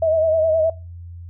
sine tone with vibrato, 639 Hz, D#5, 46 cents sharp, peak -14 dBFS, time 0.02-0.7 s, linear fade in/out 5 ms, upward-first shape sine, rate 9.6 Hz, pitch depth 51 cents each way, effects noise-tail reverb RT60 0.3 s tail -22 dB re dry + added 86 Hz sine -33 dBFS peak until 1.29 s

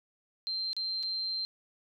sine tone with dropouts, 4143 Hz, C8, 18 cents flat, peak -31 dBFS, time 0.47-1.45 s, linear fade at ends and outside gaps 0 ms, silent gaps 0.731-0.766 / 1.028-1.033 s, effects none

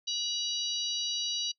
harmonic tone with a mistuned harmonic, 971 Hz, B5, 30 cents flat, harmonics 3 / 4 / 5 / 6, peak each -36 / -33 / -37 / -38 dBFS, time 0.07-1.52 s, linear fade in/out 10 ms, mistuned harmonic 5, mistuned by -68 cents, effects noise-tail reverb RT60 0.1 s tail -23 dB re dry

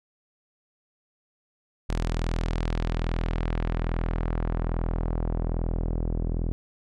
sawtooth tone with low-pass filter sweep, 41.2 Hz, E1, in tune, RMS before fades -27 dBFS, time 1.89-6.52 s, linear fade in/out 0 ms, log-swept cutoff 7900 to 390 Hz, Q 0.85, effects none

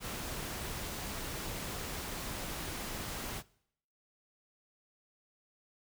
pink noise, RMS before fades -40 dBFS, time 0-3.43 s, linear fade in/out 50 ms, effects noise-tail reverb RT60 0.7 s tail -22 dB re dry

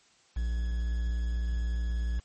triangle tone with quantisation, 58.27 Hz, A#1, in tune, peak -25 dBFS, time 0.36-2.2 s, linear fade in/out 10 ms, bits 8, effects white hiss -63 dBFS RMS until 2.24 s + MP3 32 kbps

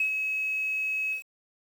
sine tone with ADSR envelope, 2565 Hz, E7, 48 cents flat, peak -21 dBFS, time 0-1.23 s, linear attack 4 ms, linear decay 94 ms, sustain -5 dB, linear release 110 ms, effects tanh soft clip ceiling -17 dBFS + 8-bit

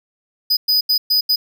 square tone bursts at uneven times, 4978 Hz, D#8, in tune, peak -13 dBFS, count 5, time 0.5-0.57 / 0.68-0.81 / 0.89-0.98 / 1.1-1.21 / 1.29-1.36 s, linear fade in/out 10 ms, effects none

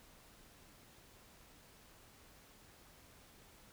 silence, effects pink hiss -62 dBFS RMS until 3.72 s

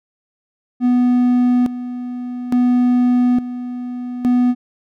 triangle tone with tremolo, 246.9 Hz, B3, in tune, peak -9 dBFS, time 0.8-4.55 s, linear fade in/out 50 ms, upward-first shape square, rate 0.58 Hz, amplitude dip 75%, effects none

